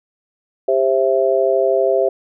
harmonic tone, 132.7 Hz, C3, 25 cents sharp, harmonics 3 / 4 / 5, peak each -17 / -17 / -17 dBFS, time 0.68-2.09 s, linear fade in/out 5 ms, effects none

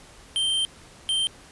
square tone pair in turn, 3136 / 3136 Hz, G7 / G7, 0 / 0 cents, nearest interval unison, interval 0 cents, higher neither, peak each -22 dBFS, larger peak neither, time 0.36-0.65 / 1.09-1.27 s, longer first, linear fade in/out 0 ms, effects pink hiss -49 dBFS RMS until 1.51 s + resampled to 24000 Hz

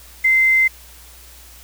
sine tone with quantisation, 2075 Hz, C7, 15 cents flat, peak -11 dBFS, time 0.24-0.68 s, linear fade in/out 10 ms, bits 6, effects added 60 Hz sine -44 dBFS peak until 1.63 s + white hiss -44 dBFS RMS until 1.63 s

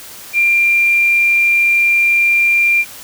sine tone, 2383 Hz, D7, 25 cents sharp, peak -9 dBFS, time 0.33-2.85 s, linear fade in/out 50 ms, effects white hiss -34 dBFS RMS until 3.03 s

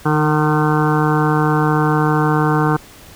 harmonic tone with a mistuned harmonic, 152.2 Hz, D#3, 38 cents flat, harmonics 1 / 2 / 3 / 5 / 6 / 7 / 8 / 9 / 10, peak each -16 / -19 / -21 / -23 / -24 / -24 / -25 / -26 / -26 dBFS, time 0.05-2.77 s, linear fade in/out 10 ms, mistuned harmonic 2, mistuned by +17 cents, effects pink hiss -41 dBFS RMS until 3.15 s

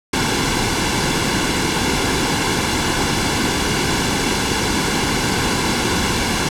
pink noise with comb filter, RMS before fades -18 dBFS, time 0.13-6.49 s, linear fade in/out 5 ms, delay 1.6 ms, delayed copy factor -0.6, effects low-pass 8000 Hz 12 dB/octave

